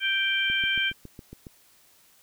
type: harmonic tone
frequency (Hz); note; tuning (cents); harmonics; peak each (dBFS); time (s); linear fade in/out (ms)
784; G5; 0; 2 / 3 / 4; -27 / -27 / -27; 0-0.93; 50
type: click train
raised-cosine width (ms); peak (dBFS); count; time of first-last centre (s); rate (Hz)
3; -28; 8; 0.5-1.468; 7.23
effects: white hiss -59 dBFS RMS until 2.22 s